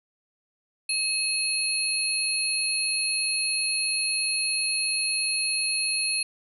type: tone cluster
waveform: sine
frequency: 2574 / 4273 / 10610 Hz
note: E7 / C8 / E9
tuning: -42 / +36 / +10 cents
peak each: -28 dBFS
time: 0.89-6.23 s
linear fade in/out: 5 ms
effects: none